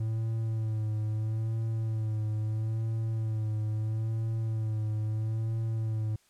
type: tone with vibrato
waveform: triangle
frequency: 110 Hz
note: A2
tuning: in tune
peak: -26 dBFS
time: 0-6.16 s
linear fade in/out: 5 ms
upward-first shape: sine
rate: 0.76 Hz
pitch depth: 38 cents each way
effects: white hiss -66 dBFS RMS until 6.29 s + low-pass 10000 Hz 12 dB/octave

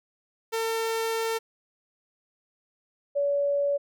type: tone pair in turn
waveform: sawtooth / sine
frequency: 451.4 / 568.7 Hz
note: A4 / C#5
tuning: +44 / +44 cents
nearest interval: major third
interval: 400 cents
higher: second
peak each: -22 dBFS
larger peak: neither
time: 0.52-1.39 / 3.15-3.78 s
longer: first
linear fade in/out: 20 ms
effects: none

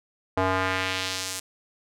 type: tone with band-pass filter sweep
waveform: square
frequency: 93.8 Hz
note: F#2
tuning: 24 cents sharp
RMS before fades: -27 dBFS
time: 0.37-1.4 s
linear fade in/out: 5 ms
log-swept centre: 810 to 8600 Hz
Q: 1.1
effects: none

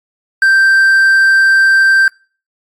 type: tone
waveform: triangle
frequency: 1568 Hz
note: G6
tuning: in tune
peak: -4 dBFS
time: 0.42-2.08 s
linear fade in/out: 2 ms
effects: noise-tail reverb RT60 0.4 s tail -26 dB re dry + AAC 64 kbps

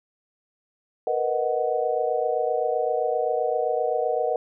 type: chord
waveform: sine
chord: B major seventh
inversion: third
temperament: equal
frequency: 466.2 / 493.9 / 622.3 / 740 Hz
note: A#4 / B4 / D#5 / F#5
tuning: 0 / 0 / 0 / 0 cents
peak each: -27 dBFS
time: 1.07-4.36 s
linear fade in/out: 2 ms
effects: none

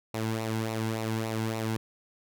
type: tone with flanger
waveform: sawtooth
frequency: 111.3 Hz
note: A2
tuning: 20 cents sharp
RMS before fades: -31 dBFS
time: 0.14-1.77 s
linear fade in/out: 5 ms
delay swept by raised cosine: 0.61 to 1.71 ms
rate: 3.5 Hz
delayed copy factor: -0.6
effects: none

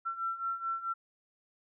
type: beating tone pair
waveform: sine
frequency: 1347 / 1351.6 Hz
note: E6 / E6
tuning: +37 / +43 cents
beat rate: 4.6 Hz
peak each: -38 / -34 dBFS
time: 0.05-0.94 s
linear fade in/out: 20 ms
effects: none

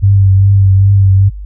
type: tone with vibrato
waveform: sine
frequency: 97.6 Hz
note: G2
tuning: 7 cents flat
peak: -4 dBFS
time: 0.02-1.3 s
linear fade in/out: 20 ms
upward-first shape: triangle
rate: 2.5 Hz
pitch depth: 39 cents each way
effects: noise-tail reverb RT60 0.1 s tail -25 dB re dry + added 50 Hz sine -22 dBFS peak until 1.45 s

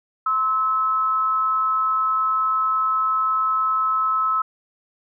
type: tone pair together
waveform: sine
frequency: 1046.5 / 1297.2 Hz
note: C6 / E6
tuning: 0 / -28 cents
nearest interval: major third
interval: 372 cents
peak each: -27 / -18 dBFS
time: 0.26-4.42 s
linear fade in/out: 5 ms
effects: none

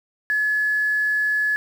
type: tone with quantisation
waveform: sine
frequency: 1706 Hz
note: G#6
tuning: 46 cents sharp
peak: -18 dBFS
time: 0.3-1.56 s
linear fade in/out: 0 ms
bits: 7
effects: none

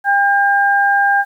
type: tone pair together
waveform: sine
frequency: 801 / 1603.9 Hz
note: G5 / G6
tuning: +37 / +39 cents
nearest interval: octave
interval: 1202 cents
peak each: -13 dBFS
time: 0.04-1.25 s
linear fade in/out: 50 ms
effects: 8-bit

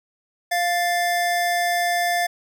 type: tone pair together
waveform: square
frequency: 699.2 / 1760 Hz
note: F5 / A6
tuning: +2 / 0 cents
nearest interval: octave + major third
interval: 1598 cents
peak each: -21 / -26 dBFS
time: 0.51-2.27 s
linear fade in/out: 10 ms
effects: none

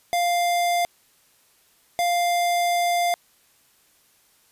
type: tone pair in turn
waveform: square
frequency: 698.5 / 698.5 Hz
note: F5 / F5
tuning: 0 / 0 cents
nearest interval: unison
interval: 0 cents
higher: neither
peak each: -20 dBFS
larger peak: neither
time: 0.13-0.85 / 1.99-3.14 s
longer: second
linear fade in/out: 0 ms
effects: white hiss -60 dBFS RMS until 4.51 s + resampled to 32000 Hz

